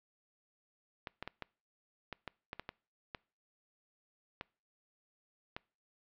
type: clicks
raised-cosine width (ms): 0.3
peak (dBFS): -24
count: 12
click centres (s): 1.072 / 1.226 / 1.276 / 1.423 / 2.127 / 2.277 / 2.531 / 2.596 / 2.691 / 3.148 / 4.411 / 5.565
effects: noise-tail reverb RT60 0.4 s tail -25 dB re dry + low-pass 4000 Hz 12 dB/octave